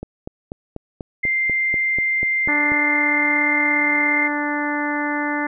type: click train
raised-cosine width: 2 ms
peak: -16 dBFS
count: 12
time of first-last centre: 0.03-2.719 s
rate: 4.09 Hz
type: tone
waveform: sine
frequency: 2093 Hz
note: C7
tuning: in tune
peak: -17 dBFS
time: 1.23-4.28 s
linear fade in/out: 10 ms
type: harmonic tone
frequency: 293.7 Hz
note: D4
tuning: in tune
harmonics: 1 / 2 / 3 / 4 / 5 / 6 / 7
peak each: -24 / -31 / -27 / -32 / -30 / -27 / -29 dBFS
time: 2.48-5.47 s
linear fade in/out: 5 ms
effects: none